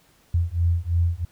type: beating tone pair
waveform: sine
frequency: 84 / 87 Hz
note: E2 / F2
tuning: +33 / -6 cents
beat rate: 3 Hz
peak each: -22 dBFS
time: 0.34-1.25 s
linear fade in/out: 5 ms
effects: pink hiss -59 dBFS RMS until 1.31 s